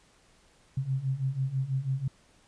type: beating tone pair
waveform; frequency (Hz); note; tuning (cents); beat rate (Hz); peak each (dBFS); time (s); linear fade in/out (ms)
sine; 129.9 / 136; C3 / C#3; -12 / -33; 6.1; -32 / -29; 0.77-2.08; 5
effects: pink hiss -62 dBFS RMS until 2.47 s + resampled to 22050 Hz